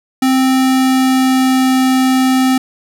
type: tone with pitch glide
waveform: square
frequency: 261.6 to 259.9 Hz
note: C4 to C4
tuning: 0 to -11 cents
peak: -10 dBFS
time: 0.22-2.58 s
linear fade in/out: 5 ms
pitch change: -11 cents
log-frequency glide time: 0.43-1.83 s
effects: none